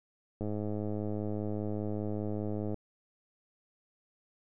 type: click train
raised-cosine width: 2 ms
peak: -23 dBFS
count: 246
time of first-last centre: 0.41-2.743 s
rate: 105 Hz
effects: none